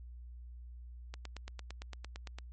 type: click train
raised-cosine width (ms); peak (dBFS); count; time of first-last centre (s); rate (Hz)
0.2; -27; 12; 1.14-2.386; 8.83
effects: added 60 Hz sine -46 dBFS peak until 2.52 s + MP3 32 kbps